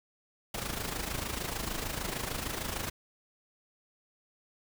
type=noise with amplitude modulation; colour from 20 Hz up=pink; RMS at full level=-33 dBFS; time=0.54-2.9 s; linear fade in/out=5 ms; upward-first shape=sine; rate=26.6 Hz; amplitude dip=65%; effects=none